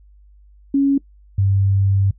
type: tone pair in turn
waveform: sine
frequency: 277.2 / 98 Hz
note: C#4 / G2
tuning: 0 / 0 cents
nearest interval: octave + tritone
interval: 1800 cents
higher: first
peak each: -12 / -13 dBFS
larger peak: first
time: 0.74-0.98 / 1.38-2.11 s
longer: second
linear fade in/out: 5 ms
effects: noise-tail reverb RT60 0.1 s tail -21 dB re dry + added 50 Hz sine -45 dBFS peak until 2.18 s